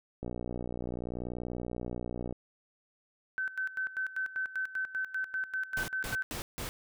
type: click train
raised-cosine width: 2 ms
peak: -24 dBFS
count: 128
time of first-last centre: 0.23-2.326 s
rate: 60.6 Hz
type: tone with tremolo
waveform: sine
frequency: 1531 Hz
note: G6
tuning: 41 cents flat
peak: -30 dBFS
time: 3.38-6.23 s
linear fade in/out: 0 ms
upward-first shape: square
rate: 5.1 Hz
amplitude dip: 80%
type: noise bursts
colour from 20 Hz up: pink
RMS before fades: -38 dBFS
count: 4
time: 5.77-6.69 s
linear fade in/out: 0 ms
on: 110 ms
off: 160 ms
effects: none